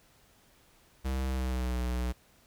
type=tone with pitch glide; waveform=square; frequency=65.6 to 61.56 Hz; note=C2 to B1; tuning=+5 to -5 cents; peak=-30 dBFS; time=1.04-2.13 s; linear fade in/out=20 ms; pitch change=-110 cents; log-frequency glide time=1.26-1.79 s; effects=pink hiss -63 dBFS RMS until 2.46 s